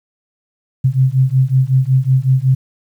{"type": "beating tone pair", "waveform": "sine", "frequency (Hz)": [128.6, 134], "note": ["C3", "C3"], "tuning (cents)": [-30, 42], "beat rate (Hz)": 5.4, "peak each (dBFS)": -13, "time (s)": [0.84, 2.55], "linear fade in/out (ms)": 10, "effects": ["8-bit"]}